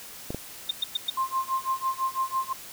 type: clicks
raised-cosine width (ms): 2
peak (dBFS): -18 / -18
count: 2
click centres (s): 0.305 / 0.346
type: tone bursts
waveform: sine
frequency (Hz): 3642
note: A#7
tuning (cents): -41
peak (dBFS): -22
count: 4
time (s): 0.69-1.1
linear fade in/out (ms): 5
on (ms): 20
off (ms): 110
type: tone with tremolo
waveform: sine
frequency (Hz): 1055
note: C6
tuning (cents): +14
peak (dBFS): -22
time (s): 1.17-2.53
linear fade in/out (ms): 5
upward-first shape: sine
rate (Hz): 6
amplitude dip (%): 95
effects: white hiss -43 dBFS RMS until 2.72 s